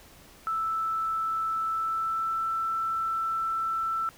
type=tone with pitch glide; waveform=sine; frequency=1318.5 to 1330.7 Hz; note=E6 to E6; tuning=0 to +16 cents; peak=-26 dBFS; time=0.47-4.09 s; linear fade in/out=0 ms; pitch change=+16 cents; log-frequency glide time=1.68-2.47 s; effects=pink hiss -53 dBFS RMS until 4.17 s